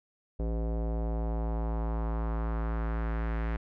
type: tone with low-pass filter sweep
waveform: square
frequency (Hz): 56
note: A1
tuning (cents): +31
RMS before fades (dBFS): -31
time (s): 0.39-3.57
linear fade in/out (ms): 10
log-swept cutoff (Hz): 520 to 1900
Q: 1.8
effects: none